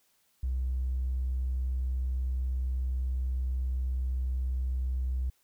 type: tone with tanh clipping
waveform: triangle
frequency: 63.7 Hz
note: C2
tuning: 46 cents flat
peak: -27 dBFS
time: 0.43-5.3 s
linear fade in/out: 5 ms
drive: 2 dB
effects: white hiss -70 dBFS RMS until 5.43 s